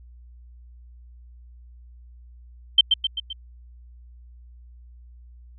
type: tone with echo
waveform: sine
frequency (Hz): 3125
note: G7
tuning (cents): -6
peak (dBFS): -9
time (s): 2.78-2.81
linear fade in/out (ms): 5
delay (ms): 130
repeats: 4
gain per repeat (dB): -5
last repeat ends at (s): 3.33
effects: added 60 Hz sine -44 dBFS peak until 5.58 s